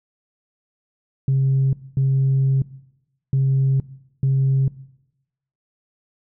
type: tone bursts at uneven times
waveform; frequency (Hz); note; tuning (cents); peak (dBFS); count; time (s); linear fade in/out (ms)
sine; 134.6; C3; +49; -13; 4; 1.28-1.73 / 1.97-2.62 / 3.33-3.8 / 4.23-4.68; 2
effects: noise-tail reverb RT60 0.9 s tail -20 dB re dry + tanh soft clip ceiling -12 dBFS

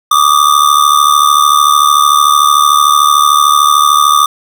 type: ring-modulated tone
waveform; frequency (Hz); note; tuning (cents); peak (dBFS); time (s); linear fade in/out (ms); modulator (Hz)
square; 1193; D6; +27; -3; 0.11-4.26; 5; 36.7
effects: none

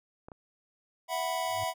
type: clicks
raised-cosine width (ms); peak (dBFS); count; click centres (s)
1; -31; 2; 0.285 / 0.318
type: chord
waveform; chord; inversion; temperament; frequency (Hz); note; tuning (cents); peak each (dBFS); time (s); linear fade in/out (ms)
square; E suspended second; none; equal; 659.3 / 740 / 987.8; E5 / F#5 / B5; 0 / 0 / 0; -35; 1.08-1.74; 50
type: tone with exponential growth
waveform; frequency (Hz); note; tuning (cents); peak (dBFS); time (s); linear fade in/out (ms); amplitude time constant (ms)
triangle; 101.7; G#2; -36; -35; 1.41-1.64; 5; 50
effects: none

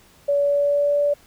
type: tone with pitch glide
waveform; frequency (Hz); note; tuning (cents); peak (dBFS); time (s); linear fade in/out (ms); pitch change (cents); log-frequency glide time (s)
sine; 570 to 579.3; C#5 to D5; +48 to -24; -16; 0.28-1.14; 10; +28; 0.38-1
effects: pink hiss -53 dBFS RMS until 1.26 s

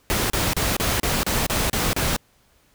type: noise bursts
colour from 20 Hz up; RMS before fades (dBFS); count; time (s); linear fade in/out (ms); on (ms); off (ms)
pink; -22; 9; 0.1-2.164; 0; 200; 33
effects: pink hiss -60 dBFS RMS until 2.74 s

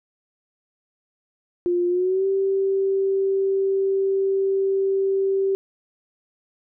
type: tone with pitch glide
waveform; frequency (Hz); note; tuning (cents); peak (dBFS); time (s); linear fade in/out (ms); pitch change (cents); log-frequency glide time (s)
sine; 352.2 to 388.5; F4 to G4; +15 to -16; -18; 1.66-5.55; 0; +169; 1.88-2.26
effects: none

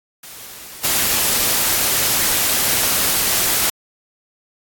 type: noise with level steps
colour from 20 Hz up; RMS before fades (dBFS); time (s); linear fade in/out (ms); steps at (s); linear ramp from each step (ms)
white; -36 / -17; 0.23-3.7; 5; 0.83; 20
effects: AAC 64 kbps

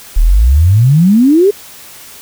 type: exponential sweep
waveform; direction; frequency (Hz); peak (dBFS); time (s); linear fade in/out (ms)
sine; up; 34.81 to 423.9; -4; 0.16-1.51; 10
effects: white hiss -34 dBFS RMS until 2.21 s

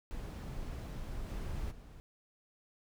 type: noise with level steps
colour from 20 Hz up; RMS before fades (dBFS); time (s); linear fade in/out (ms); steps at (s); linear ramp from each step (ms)
brown; -41 / -39 / -51; 0.11-2; 0; 1.28 / 1.7; 20
effects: none

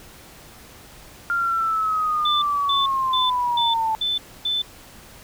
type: linear sweep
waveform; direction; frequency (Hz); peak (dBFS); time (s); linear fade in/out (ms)
sine; down; 1400 to 875; -19; 1.3-3.95; 0
type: tone bursts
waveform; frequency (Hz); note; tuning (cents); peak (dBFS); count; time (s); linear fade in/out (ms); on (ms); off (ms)
sine; 3520; A7; 0; -20; 6; 2.25-4.62; 5; 170; 270
effects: pink hiss -45 dBFS RMS until 5.23 s

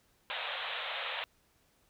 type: band-pass noise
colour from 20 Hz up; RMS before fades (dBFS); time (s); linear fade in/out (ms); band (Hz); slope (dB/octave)
white; -38; 0.3-1.24; 0; 480 to 3800; 96
effects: pink hiss -70 dBFS RMS until 1.89 s

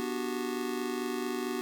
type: chord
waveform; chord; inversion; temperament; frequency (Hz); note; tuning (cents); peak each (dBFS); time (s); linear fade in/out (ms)
square; G major seventh; first; just; 245 / 294 / 367.5 / 392; B3 / D4 / F#4 / G4; -14 / +2 / -12 / 0; -37 / -40 / -36 / -40; 0-1.61; 0
effects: none

